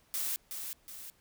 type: noise with echo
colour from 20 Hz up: blue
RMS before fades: -34 dBFS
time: 0.14-0.36 s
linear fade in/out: 0 ms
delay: 370 ms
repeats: 2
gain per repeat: -6 dB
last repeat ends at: 1.1 s
effects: pink hiss -67 dBFS RMS until 1.2 s